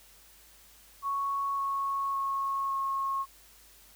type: tone with pitch steps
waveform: sine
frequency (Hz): 1108.7 / 1101.7 / 1094.7 / 1087.8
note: C#6 / C#6 / C#6 / C#6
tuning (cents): 0 / -11 / -22 / -33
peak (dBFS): -28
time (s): 1.02-3.26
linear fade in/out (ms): 50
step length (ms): 560
effects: added 50 Hz sine -63 dBFS peak until 3.95 s + white hiss -57 dBFS RMS until 3.95 s